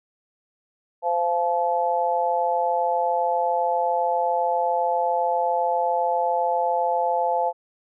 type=harmonic tone; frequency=172.5 Hz; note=F3; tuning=21 cents flat; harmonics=3 / 4 / 5; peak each=-25 / -24 / -23 dBFS; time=1.02-7.53 s; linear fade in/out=50 ms; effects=none